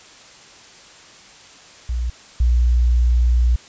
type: tone pair in turn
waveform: sine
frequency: 60.1 / 60.1 Hz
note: B1 / B1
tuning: -46 / -46 cents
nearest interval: unison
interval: 0 cents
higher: neither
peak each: -19 / -12 dBFS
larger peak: second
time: 1.89-2.1 / 2.4-3.56 s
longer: second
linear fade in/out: 5 ms
effects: white hiss -44 dBFS RMS until 3.68 s + resampled to 16000 Hz